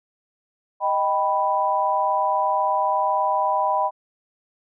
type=chord; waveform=sine; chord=Eb augmented; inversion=none; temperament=equal; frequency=622.3 / 784 / 987.8 Hz; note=Eb5 / G5 / B5; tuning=0 / 0 / 0 cents; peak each=-25 / -23 / -21 dBFS; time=0.8-3.91 s; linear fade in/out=50 ms; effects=none